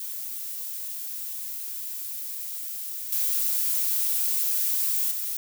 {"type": "noise with level steps", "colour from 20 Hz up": "violet", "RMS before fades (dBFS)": [-34, -25, -30], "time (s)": [0, 5.37], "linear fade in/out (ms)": 2, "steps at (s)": [3.12, 5.11], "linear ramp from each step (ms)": 5, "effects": []}